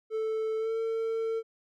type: tone with pitch glide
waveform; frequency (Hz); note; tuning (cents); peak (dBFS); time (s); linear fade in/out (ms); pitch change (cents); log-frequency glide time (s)
triangle; 440 to 450.5; A4 to A4; 0 to +41; -26; 0.1-1.43; 50; +41; 0.58-0.71
effects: none